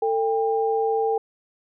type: tone pair together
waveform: sine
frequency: 447.7 / 797.7 Hz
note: A4 / G5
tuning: +30 / +30 cents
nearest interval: minor seventh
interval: 1000 cents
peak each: -21 / -24 dBFS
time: 0.02-1.18 s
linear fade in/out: 5 ms
effects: none